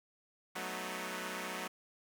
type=chord; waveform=5% pulse; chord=B dominant seventh; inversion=second; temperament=equal; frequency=185 / 220 / 246.9 / 311.1 Hz; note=F#3 / A3 / B3 / D#4; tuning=0 / 0 / 0 / 0 cents; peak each=-31 / -33 / -34 / -35 dBFS; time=0.55-1.68 s; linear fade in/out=10 ms; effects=none